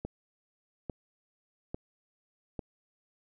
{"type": "click train", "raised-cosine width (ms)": 2, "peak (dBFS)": -22, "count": 4, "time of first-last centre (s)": [0.05, 2.592], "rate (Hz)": 1.18, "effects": []}